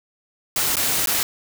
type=noise with dropouts; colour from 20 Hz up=white; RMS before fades=-21 dBFS; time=0.56-1.23 s; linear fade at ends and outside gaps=1 ms; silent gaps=0.756-0.768 / 1.059-1.072 s; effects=none